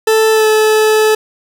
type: tone with pitch glide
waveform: 40% pulse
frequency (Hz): 440 to 432.7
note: A4 to A4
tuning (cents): 0 to -29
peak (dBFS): -7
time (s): 0.07-1.15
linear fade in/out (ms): 5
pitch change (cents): -29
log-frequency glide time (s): 0.32-0.47
effects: none